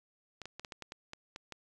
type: clicks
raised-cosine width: 0.2 ms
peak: -26 dBFS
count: 10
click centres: 0.417 / 0.456 / 0.596 / 0.648 / 0.722 / 0.823 / 0.921 / 1.134 / 1.361 / 1.523 s
effects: resampled to 24000 Hz